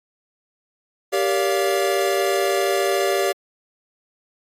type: chord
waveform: square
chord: G minor seventh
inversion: none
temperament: equal with one note detuned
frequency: 392 / 466.2 / 572.6 / 698.5 Hz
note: G4 / Bb4 / D5 / F5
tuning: 0 / 0 / -44 / 0 cents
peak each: -22 / -28 / -24 / -26 dBFS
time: 1.12-3.33 s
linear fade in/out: 20 ms
effects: AAC 48 kbps